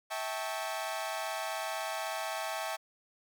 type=chord; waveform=sawtooth; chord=A dominant seventh; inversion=second; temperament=equal with one note detuned; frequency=649.4 / 784 / 880 / 1108.7 Hz; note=E5 / G5 / A5 / C#6; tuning=-26 / 0 / 0 / 0 cents; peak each=-34 / -36 / -37 / -39 dBFS; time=0.1-2.77 s; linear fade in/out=20 ms; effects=none